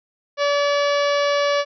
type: harmonic tone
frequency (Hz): 574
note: D5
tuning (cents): -40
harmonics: 1 / 2 / 3 / 4 / 5 / 6 / 7 / 8 / 9 / 10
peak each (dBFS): -18 / -24 / -28 / -30 / -32 / -34 / -35 / -36 / -37 / -38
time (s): 0.37-1.65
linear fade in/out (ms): 50
effects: none